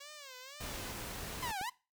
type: tone with vibrato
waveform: 5% pulse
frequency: 552 Hz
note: C#5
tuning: 7 cents flat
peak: -37 dBFS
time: 0-0.92 s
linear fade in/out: 10 ms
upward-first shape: sine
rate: 2 Hz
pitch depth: 160 cents each way
type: noise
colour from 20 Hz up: pink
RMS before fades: -43 dBFS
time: 0.6-1.52 s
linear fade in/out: 10 ms
type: clicks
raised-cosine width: 2 ms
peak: -33 dBFS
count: 2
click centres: 1.304 / 1.613 s
type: linear two-way sweep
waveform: sawtooth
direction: down then up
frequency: 1046.5 to 727 to 1046.5 Hz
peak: -33 dBFS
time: 1.42-1.7 s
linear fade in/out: 10 ms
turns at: 1.6 s
effects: noise-tail reverb RT60 0.3 s tail -20 dB re dry